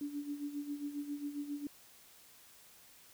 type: tone with tremolo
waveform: sine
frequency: 289.3 Hz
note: D4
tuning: 26 cents flat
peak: -35 dBFS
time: 0.01-1.67 s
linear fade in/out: 2 ms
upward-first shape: sine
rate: 7.4 Hz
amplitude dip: 70%
effects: white hiss -60 dBFS RMS until 3.13 s